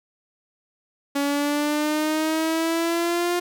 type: exponential sweep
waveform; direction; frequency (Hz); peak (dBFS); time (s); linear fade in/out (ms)
sawtooth; up; 280.9 to 353.5; -17; 1.15-3.4; 10
effects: none